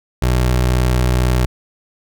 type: tone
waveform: 25% pulse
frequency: 62.1 Hz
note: B1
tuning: 10 cents sharp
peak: -9 dBFS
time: 0.22-1.46 s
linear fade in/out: 5 ms
effects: none